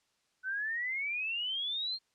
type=exponential sweep; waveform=sine; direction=up; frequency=1496 to 4258 Hz; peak=-32 dBFS; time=0.43-1.99 s; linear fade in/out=50 ms; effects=white hiss -75 dBFS RMS until 2.14 s + low-pass 7000 Hz 12 dB/octave